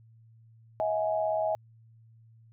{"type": "tone cluster", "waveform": "sine", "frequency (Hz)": [639, 716, 834], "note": ["D#5", "F5", "G#5"], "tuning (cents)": [46, 43, 7], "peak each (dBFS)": [-27, -36, -32], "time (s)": [0.8, 1.55], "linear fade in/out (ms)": 0, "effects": ["added 113 Hz sine -54 dBFS peak until 2.52 s"]}